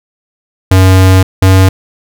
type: tone pair in turn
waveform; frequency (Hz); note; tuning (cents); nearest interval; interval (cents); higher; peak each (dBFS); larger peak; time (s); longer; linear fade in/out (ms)
square; 94 / 94.65; F#2 / F#2; +28 / +40; unison; 12; second; -3; neither; 0.71-1.23 / 1.42-1.69; first; 5
effects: none